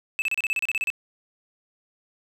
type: tone bursts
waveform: triangle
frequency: 2615 Hz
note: E7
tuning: 15 cents flat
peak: -20 dBFS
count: 12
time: 0.19-0.902 s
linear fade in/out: 0 ms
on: 30 ms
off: 32 ms
effects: 10-bit